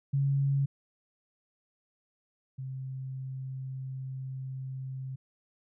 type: tone pair in turn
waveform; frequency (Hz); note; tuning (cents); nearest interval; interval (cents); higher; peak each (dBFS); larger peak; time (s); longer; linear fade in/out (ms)
sine; 138.59 / 131.93; C#3 / C3; 0 / +15; minor second; 85; first; -24 / -35; first; 0.13-0.66 / 2.58-5.16; second; 10
effects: none